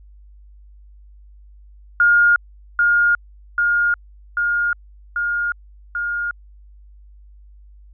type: tone with echo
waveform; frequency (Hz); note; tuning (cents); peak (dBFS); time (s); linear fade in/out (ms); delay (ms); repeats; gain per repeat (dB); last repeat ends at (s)
sine; 1420; F6; +28; -10; 2-2.36; 2; 790; 5; -2; 6.31
effects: added 50 Hz sine -42 dBFS peak until 7.93 s